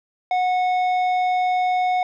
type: tone with tanh clipping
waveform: triangle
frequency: 732 Hz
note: F#5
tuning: 19 cents flat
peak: -19 dBFS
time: 0.31-2.03 s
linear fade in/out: 2 ms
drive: 13 dB
effects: none